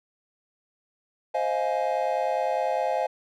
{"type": "chord", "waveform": "triangle", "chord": "F minor seventh", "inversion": "second", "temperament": "just", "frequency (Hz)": [523.8, 628.6, 698.5, 838.1], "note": ["C5", "Eb5", "F5", "Ab5"], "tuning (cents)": [2, 18, 0, 16], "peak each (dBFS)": -27, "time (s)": [1.34, 3.07], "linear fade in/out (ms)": 10, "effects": []}